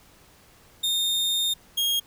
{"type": "tone pair in turn", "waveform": "40% pulse", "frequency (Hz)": [3658, 3259], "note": ["A#7", "G#7"], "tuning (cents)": [-33, -33], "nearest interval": "major second", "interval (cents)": 200, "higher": "first", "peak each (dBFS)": -21, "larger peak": "neither", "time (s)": [[0.83, 1.54], [1.77, 2]], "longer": "first", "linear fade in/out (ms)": 10, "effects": ["pink hiss -55 dBFS RMS until 2.06 s"]}